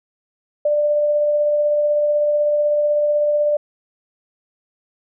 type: tone with tremolo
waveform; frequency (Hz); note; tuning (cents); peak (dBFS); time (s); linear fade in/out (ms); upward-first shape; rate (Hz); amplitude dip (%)
sine; 592; D5; +14; -13; 0.65-3.57; 5; triangle; 16; 25
effects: none